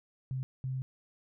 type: tone bursts at uneven times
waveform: sine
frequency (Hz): 130.81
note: C3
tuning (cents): 0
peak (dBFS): -32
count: 2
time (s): 0.31-0.43 / 0.64-0.82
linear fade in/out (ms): 0
effects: none